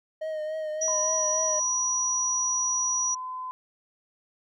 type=tone with vibrato; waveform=triangle; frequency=622.3 Hz; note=D#5; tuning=in tune; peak=-27 dBFS; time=0.21-1.6 s; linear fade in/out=10 ms; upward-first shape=triangle; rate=3.5 Hz; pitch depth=36 cents each way
type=tone; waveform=sine; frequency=5820 Hz; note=F#8; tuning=29 cents flat; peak=-24 dBFS; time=0.81-3.15 s; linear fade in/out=10 ms
type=tone with pitch glide; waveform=sine; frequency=1013 to 1020 Hz; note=B5 to C6; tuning=+44 to -44 cents; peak=-32 dBFS; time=0.88-3.51 s; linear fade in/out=0 ms; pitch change=+12 cents; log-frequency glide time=1.4-1.89 s
effects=none